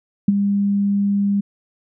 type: tone with ADSR envelope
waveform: sine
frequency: 200.9 Hz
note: G3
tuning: 43 cents sharp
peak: -7 dBFS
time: 0.28-1.41 s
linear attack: 5 ms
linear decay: 23 ms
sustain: -8 dB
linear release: 11 ms
effects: none